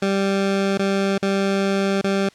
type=tone with dropouts; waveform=20% pulse; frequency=196 Hz; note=G3; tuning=in tune; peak=-13 dBFS; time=0.02-2.29 s; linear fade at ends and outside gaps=5 ms; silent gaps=0.776-0.792 / 1.18-1.225 / 2.014-2.041 s; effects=white hiss -52 dBFS RMS until 2.34 s + low-pass 6000 Hz 12 dB/octave